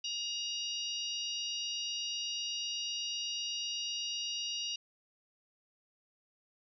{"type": "harmonic tone", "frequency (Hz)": 948, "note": "A#5", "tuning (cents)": 29, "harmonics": [3, 4, 5, 6], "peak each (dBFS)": [-37, -43, -43, -43], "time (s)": [0.04, 4.76], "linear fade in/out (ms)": 5, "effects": []}